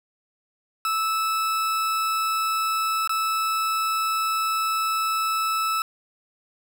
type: tone with dropouts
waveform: 40% pulse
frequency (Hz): 1310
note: E6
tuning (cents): -11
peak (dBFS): -21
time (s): 0.85-5.82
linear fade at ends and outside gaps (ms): 1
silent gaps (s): 3.075-3.094
effects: none